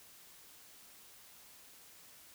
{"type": "silence", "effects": ["white hiss -58 dBFS RMS until 2.34 s"]}